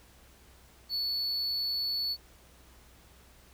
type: tone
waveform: triangle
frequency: 4435 Hz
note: C#8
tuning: in tune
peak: -28 dBFS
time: 0.89-2.17 s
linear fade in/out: 50 ms
effects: added 62 Hz sine -59 dBFS peak until 3.53 s + pink hiss -59 dBFS RMS until 3.53 s